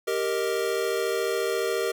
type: chord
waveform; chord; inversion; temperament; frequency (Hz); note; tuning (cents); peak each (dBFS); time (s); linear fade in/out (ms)
square; Eb major; first; equal; 392 / 466.2 / 622.3; G4 / Bb4 / Eb5; 0 / 0 / 0; -29 / -28 / -33; 0.07-1.92; 10
effects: none